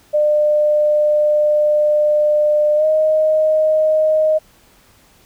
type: tone with pitch glide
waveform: sine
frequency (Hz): 600 to 622.6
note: D5 to D#5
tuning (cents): +37 to +1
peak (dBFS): -11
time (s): 0.13-4.39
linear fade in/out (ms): 20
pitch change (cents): +64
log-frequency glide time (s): 2.76-2.85
effects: pink hiss -51 dBFS RMS until 5.25 s